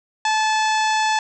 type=harmonic tone; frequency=868 Hz; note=A5; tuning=24 cents flat; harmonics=1 / 2 / 3 / 4 / 5 / 6 / 7 / 8 / 9; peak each=-18 / -24 / -28 / -30 / -32 / -34 / -35 / -36 / -37 dBFS; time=0.25-1.19 s; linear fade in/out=2 ms; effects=none